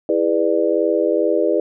sine chord, E dominant seventh, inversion none, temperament just, 329.6 / 412 / 494.4 / 593.3 Hz, E4 / G#4 / B4 / D5, 0 / -14 / +2 / +18 cents, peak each -20 dBFS, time 0.09-1.6 s, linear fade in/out 2 ms, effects none

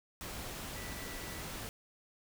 sine tone in noise, 1966 Hz, B6, 8 cents flat, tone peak -51 dBFS, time 0.76-1.41 s, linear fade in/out 0 ms, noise pink, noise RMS -43 dBFS, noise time 0.21-1.69 s, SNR -11 dB, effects none

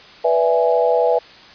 sine chord, E dominant seventh, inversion second, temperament equal with one note detuned, 492.5 / 587.3 / 659.3 / 830.6 Hz, B4 / D5 / E5 / G#5, -5 / 0 / 0 / 0 cents, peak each -16 / -22 / -18 / -21 dBFS, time 0.24-1.19 s, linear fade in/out 10 ms, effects white hiss -42 dBFS RMS until 1.54 s + resampled to 11025 Hz

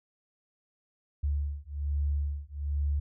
sine beating tone pair, 71.6 / 72.8 Hz, D2 / D2, -43 / -15 cents, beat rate 1.2 Hz, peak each -31 dBFS, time 1.23-3 s, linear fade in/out 10 ms, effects none

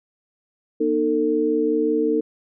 sine tone cluster, 241.3 / 306.6 / 448.9 Hz, B3 / D#4 / A4, -40 / -25 / +35 cents, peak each -27 / -21 / -20 dBFS, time 0.8-2.21 s, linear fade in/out 10 ms, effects none

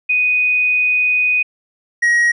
sine / triangle tone pair in turn, 2489 / 1894.6 Hz, D#7 / A#6, 0 / +28 cents, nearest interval perfect fourth, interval 472 cents, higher first, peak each -12 / -9 dBFS, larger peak second, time 0.09-1.43 / 2.02-2.32 s, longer first, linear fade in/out 10 ms, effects resampled to 24000 Hz

